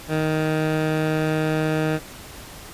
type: tone with low-pass filter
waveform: 15% pulse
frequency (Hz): 156.1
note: D#3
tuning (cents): +6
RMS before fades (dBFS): -22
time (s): 0.08-2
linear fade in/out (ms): 50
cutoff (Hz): 2700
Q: 0.84
effects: pink hiss -40 dBFS RMS until 2.73 s + resampled to 32000 Hz